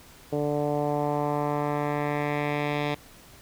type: tone with low-pass filter sweep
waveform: 10% pulse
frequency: 146.83 Hz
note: D3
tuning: in tune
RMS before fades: -27 dBFS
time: 0.32-2.95 s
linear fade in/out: 10 ms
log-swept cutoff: 510 to 3300 Hz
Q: 1.7
effects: pink hiss -51 dBFS RMS until 3.41 s